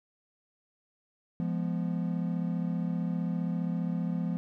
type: chord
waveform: triangle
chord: F diminished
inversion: none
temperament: equal with one note detuned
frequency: 172.51 / 207.7 / 246.9 Hz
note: F3 / Ab3 / Cb4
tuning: -21 / 0 / 0 cents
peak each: -28 / -34 / -34 dBFS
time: 1.4-4.37 s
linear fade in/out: 0 ms
effects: none